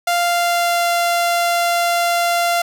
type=tone with pitch glide; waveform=sawtooth; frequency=696 to 691.2 Hz; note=F5 to F5; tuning=-6 to -18 cents; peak=-11 dBFS; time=0.07-2.62 s; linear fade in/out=5 ms; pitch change=-12 cents; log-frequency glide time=0.21-0.86 s; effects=none